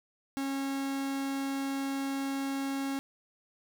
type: tone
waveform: 45% pulse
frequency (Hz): 273.3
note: C#4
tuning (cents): -24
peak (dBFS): -31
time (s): 0.37-2.99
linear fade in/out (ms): 0
effects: none